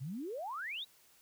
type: exponential sweep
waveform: sine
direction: up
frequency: 120 to 3981 Hz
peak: -38 dBFS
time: 0-0.85 s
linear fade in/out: 20 ms
effects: white hiss -65 dBFS RMS until 1.21 s